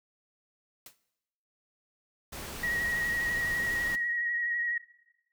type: noise with exponential decay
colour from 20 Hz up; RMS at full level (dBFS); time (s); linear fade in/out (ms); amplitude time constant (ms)
white; -44; 0.86-0.98; 2; 25
type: noise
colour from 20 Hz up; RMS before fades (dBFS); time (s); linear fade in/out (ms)
pink; -40; 2.32-3.96; 10
type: tone with vibrato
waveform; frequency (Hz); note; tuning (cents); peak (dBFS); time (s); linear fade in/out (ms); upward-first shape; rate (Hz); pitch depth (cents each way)
sine; 1900; A#6; +33; -28; 2.63-4.78; 5; sine; 12; 26
effects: noise-tail reverb RT60 0.9 s tail -17 dB re dry